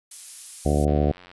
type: noise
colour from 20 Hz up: violet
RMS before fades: -34 dBFS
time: 0.11-0.85 s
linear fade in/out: 5 ms
type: harmonic tone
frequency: 73.7 Hz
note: D2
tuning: 7 cents sharp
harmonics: 1 / 2 / 3 / 4 / 5 / 6 / 7 / 8 / 9 / 10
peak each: -22 / -25 / -27 / -28 / -29 / -30 / -30 / -31 / -32 / -32 dBFS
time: 0.65-1.12 s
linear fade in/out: 10 ms
type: click train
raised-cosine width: 0.3 ms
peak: -29 dBFS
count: 40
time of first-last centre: 0.88-1.315 s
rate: 89.7 Hz
effects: resampled to 24000 Hz